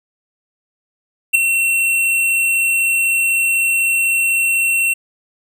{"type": "tone with ADSR envelope", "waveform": "square", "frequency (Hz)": 2716, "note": "F7", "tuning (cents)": -49, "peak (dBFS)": -6, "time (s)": [1.33, 4.94], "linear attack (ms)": 20, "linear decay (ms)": 8, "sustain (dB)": -8, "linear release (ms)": 12, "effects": []}